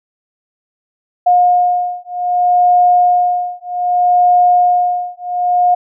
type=beating tone pair; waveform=sine; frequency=715 / 715.64 Hz; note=F5 / F5; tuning=+41 / +42 cents; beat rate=0.64 Hz; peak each=-12 dBFS; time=1.26-5.75 s; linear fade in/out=10 ms; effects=none